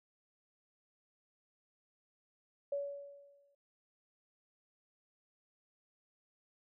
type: tone with exponential decay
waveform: sine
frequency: 566 Hz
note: C#5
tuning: 36 cents sharp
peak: -32 dBFS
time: 2.72-3.55 s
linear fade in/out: 5 ms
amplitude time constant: 180 ms
effects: none